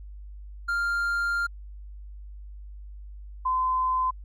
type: tone pair in turn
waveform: triangle / sine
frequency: 1396.9 / 1026.3 Hz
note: F6 / C6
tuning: 0 / -34 cents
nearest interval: perfect fourth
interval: 534 cents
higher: first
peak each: -22 dBFS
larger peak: neither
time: 0.68-1.47 / 3.45-4.11 s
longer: first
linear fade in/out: 10 ms
effects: added 50 Hz sine -39 dBFS peak until 4.24 s